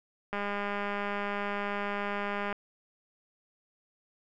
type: click train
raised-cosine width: 0.5 ms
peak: -19 dBFS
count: 447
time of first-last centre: 0.33-2.527 s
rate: 203 Hz
effects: none